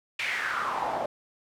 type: noise with band-pass filter sweep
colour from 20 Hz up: pink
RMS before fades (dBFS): -30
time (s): 0.19-1.06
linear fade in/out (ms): 5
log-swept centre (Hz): 2500 to 620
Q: 4.3
effects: none